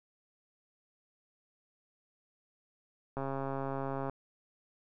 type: click train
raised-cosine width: 1 ms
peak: -23 dBFS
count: 127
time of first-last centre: 3.17-4.096 s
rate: 136 Hz
effects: none